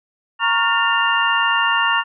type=tone cluster; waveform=sine; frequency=931 / 1112 / 1409 / 1807 / 2795 Hz; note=A#5 / C#6 / F6 / A6 / F7; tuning=-2 / +5 / +15 / +46 / +1 cents; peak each=-21 dBFS; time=0.39-2.04 s; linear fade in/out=50 ms; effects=none